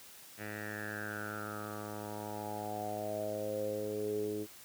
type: tone with low-pass filter sweep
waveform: 10% pulse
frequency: 105.4 Hz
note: G#2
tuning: 26 cents sharp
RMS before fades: -39 dBFS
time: 0.37-4.47 s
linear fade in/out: 50 ms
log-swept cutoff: 2100 to 370 Hz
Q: 7.4
effects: white hiss -54 dBFS RMS until 4.64 s + high-pass 60 Hz 12 dB/octave